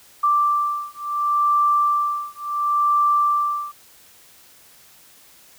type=beating tone pair; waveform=sine; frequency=1174.7 / 1175.41 Hz; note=D6 / D6; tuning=0 / +1 cents; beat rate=0.71 Hz; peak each=-20 dBFS; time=0.23-3.72 s; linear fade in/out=10 ms; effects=white hiss -50 dBFS RMS until 5.58 s